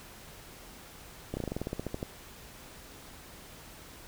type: slowing click train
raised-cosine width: 2 ms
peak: -20 dBFS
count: 14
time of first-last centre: 1.34-2.029 s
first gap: 30 ms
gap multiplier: 1.09
effects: pink hiss -50 dBFS RMS until 4.07 s